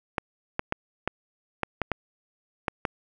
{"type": "clicks", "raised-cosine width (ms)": 0.5, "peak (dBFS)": -10, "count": 9, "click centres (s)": [0.182, 0.594, 0.724, 1.076, 1.633, 1.817, 1.917, 2.682, 2.852], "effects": []}